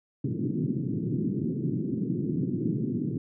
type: band-pass noise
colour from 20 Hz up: pink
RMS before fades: -29 dBFS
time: 0.24-3.18 s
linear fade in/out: 5 ms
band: 120 to 360 Hz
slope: 48 dB/octave
effects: none